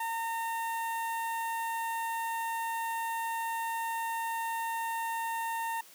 sawtooth tone with notch filter, 914 Hz, A#5, 34 cents flat, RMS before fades -34 dBFS, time 0-5.81 s, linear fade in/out 5 ms, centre 4900 Hz, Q 0.56, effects white hiss -55 dBFS RMS until 5.94 s + high-pass 200 Hz 12 dB/octave

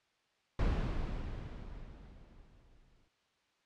brown noise with exponential decay, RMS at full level -29 dBFS, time 0.59-3.08 s, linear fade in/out 2 ms, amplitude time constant 540 ms, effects white hiss -74 dBFS RMS until 3.65 s + low-pass 4000 Hz 12 dB/octave

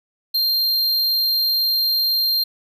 square tone, 4186 Hz, C8, in tune, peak -17 dBFS, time 0.34-2.44 s, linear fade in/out 10 ms, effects none

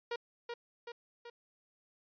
sawtooth tone with echo, 473.4 Hz, A#4, 27 cents sharp, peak -31 dBFS, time 0.11-0.16 s, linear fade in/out 5 ms, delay 380 ms, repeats 3, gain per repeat -4 dB, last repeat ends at 1.3 s, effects resampled to 11025 Hz

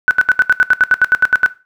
sine tone bursts, 1497 Hz, F#6, 20 cents sharp, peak -5 dBFS, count 14, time 0.08-1.461 s, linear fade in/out 0 ms, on 29 ms, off 75 ms, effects noise-tail reverb RT60 0.3 s tail -17 dB re dry

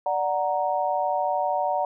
sine chord, D augmented, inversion none, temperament equal, 587.3 / 740 / 932.3 Hz, D5 / F#5 / A#5, 0 / 0 / 0 cents, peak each -27 / -25 / -27 dBFS, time 0.06-1.85 s, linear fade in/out 2 ms, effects none

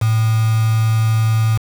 sine tone with quantisation, 111.1 Hz, A2, 17 cents sharp, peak -12 dBFS, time 0.01-1.58 s, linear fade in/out 10 ms, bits 4, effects none

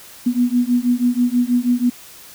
sine beating tone pair, 241.4 / 247.6 Hz, B3 / B3, -39 / +5 cents, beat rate 6.2 Hz, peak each -17 dBFS, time 0.26-1.9 s, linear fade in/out 10 ms, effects white hiss -41 dBFS RMS until 2.34 s

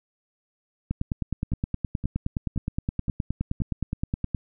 two click trains, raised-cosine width 5 ms, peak -13 / -19 dBFS, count 34 / 5, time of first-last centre 0.91-4.348 / 1.52-3.603 s, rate 9.6 / 1.92 Hz, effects none

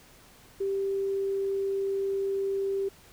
sine tone, 392 Hz, G4, in tune, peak -26 dBFS, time 0.6-2.89 s, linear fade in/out 10 ms, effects pink hiss -55 dBFS RMS until 3.12 s

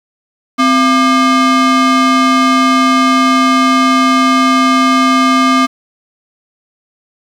square ring-modulated tone, 469.2 Hz, A#4, 11 cents sharp, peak -5 dBFS, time 0.58-5.67 s, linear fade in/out 20 ms, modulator 729 Hz, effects low-pass 6000 Hz 12 dB/octave + 7-bit

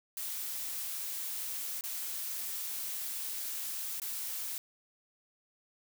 blue noise with dropouts, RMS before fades -38 dBFS, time 0.17-4.58 s, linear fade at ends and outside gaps 1 ms, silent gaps 1.81-1.838 / 3.999-4.018 s, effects none

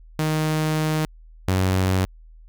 sawtooth tone pair in turn, 155.56 / 93.6 Hz, D#3 / F#2, 0 / +20 cents, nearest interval major sixth, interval 880 cents, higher first, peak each -16 / -14 dBFS, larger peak second, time 0.19-1.05 / 1.48-2.05 s, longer first, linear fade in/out 0 ms, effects added 40 Hz sine -43 dBFS peak until 2.48 s

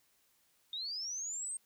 sine linear sweep, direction up, 3617 to 8530 Hz, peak -37 dBFS, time 0.73-1.57 s, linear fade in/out 2 ms, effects white hiss -72 dBFS RMS until 1.65 s

